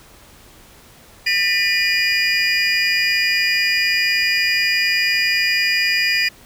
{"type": "tone cluster", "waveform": "triangle", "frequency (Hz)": [1802, 1978, 2429, 2904, 4890], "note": ["A6", "B6", "D#7", "F#7", "D#8"], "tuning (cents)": [41, 2, -42, -33, -31], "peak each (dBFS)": [-21, -21, -18, -27, -19], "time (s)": [1.26, 6.29], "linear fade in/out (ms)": 10, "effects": ["pink hiss -46 dBFS RMS until 6.45 s"]}